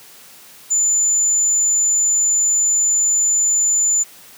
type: tone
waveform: sine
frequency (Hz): 7040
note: A8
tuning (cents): 0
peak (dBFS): -13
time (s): 0.7-4.04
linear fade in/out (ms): 20
effects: white hiss -43 dBFS RMS until 4.37 s + high-pass 100 Hz 12 dB/octave